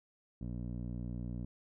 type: tone with low-pass filter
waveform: 15% pulse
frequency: 60 Hz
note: B1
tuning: 49 cents flat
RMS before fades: -40 dBFS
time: 0.41-1.45 s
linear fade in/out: 5 ms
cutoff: 300 Hz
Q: 1
effects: none